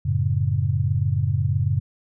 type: chord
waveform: sine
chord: F# minor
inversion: none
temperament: just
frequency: 92.5 / 111 / 138.75 Hz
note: F#2 / A2 / C#3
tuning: 0 / +16 / +2 cents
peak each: -23 dBFS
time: 0.05-1.8 s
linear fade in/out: 10 ms
effects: none